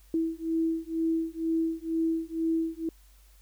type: beating tone pair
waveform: sine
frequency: 325.2 / 327.3 Hz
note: E4 / E4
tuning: -23 / -12 cents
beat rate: 2.1 Hz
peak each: -29 dBFS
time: 0.14-2.89 s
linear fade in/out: 2 ms
effects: added 49 Hz sine -54 dBFS peak until 3.41 s + white hiss -63 dBFS RMS until 3.41 s